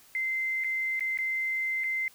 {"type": "tone with dropouts", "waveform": "sine", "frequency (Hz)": 2076, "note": "C7", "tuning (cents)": -14, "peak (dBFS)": -27, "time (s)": [0.15, 2.08], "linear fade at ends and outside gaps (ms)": 1, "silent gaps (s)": [[0.638, 0.644], [0.995, 1.007], [1.174, 1.187], [1.837, 1.841]], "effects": ["white hiss -57 dBFS RMS until 2.14 s"]}